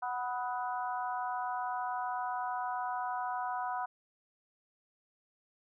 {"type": "harmonic tone with a mistuned harmonic", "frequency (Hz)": 246.9, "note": "B3", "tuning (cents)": 0, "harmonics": [3, 4, 5, 6], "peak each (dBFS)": [-36, -37, -42, -44], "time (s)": [0.02, 3.86], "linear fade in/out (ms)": 10, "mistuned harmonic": 5, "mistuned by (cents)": 34, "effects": []}